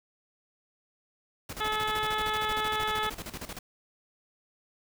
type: noise with tremolo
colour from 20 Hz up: pink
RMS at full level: -38 dBFS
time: 1.49-3.59 s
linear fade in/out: 5 ms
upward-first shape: square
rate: 13 Hz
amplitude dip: 75%
type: harmonic tone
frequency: 430 Hz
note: A4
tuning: 40 cents flat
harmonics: 1 / 2 / 3 / 4 / 5 / 6 / 7 / 8 / 9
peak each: -37 / -33 / -32 / -36 / -40 / -44 / -43 / -36 / -46 dBFS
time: 1.6-3.1 s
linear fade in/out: 10 ms
effects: none